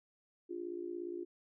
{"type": "tone with amplitude modulation", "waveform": "sine", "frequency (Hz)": 349.2, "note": "F4", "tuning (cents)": 0, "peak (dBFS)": -35, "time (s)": [0.49, 1.25], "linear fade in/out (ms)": 20, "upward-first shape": "sine", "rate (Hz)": 57.2, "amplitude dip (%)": 85, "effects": []}